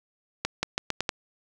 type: accelerating click train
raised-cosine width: 0.2 ms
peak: -8 dBFS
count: 6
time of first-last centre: 0.45-1.092 s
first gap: 180 ms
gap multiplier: 0.83
effects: none